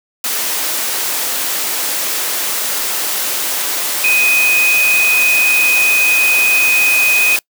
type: tone in noise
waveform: sine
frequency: 2500 Hz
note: D#7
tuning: 8 cents sharp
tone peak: -10 dBFS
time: 4.04-7.36 s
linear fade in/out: 2 ms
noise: white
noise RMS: -18 dBFS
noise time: 0.24-7.39 s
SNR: +5 dB
effects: noise-tail reverb RT60 0.1 s tail -25 dB re dry + high-pass 300 Hz 12 dB/octave